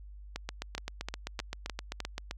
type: two click trains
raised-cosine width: 0.2 ms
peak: -18 / -18 dBFS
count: 16 / 5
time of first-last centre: 0.36-2.311 / 0.78-2.003 s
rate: 7.69 / 3.27 Hz
effects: added 50 Hz sine -45 dBFS peak until 2.37 s